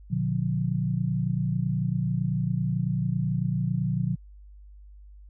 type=tone cluster; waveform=sine; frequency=121.5 / 148.9 / 179.6 Hz; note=B2 / D3 / F3; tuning=-28 / +24 / +49 cents; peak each=-28 dBFS; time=0.1-4.16 s; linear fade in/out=20 ms; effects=added 50 Hz sine -45 dBFS peak until 5.29 s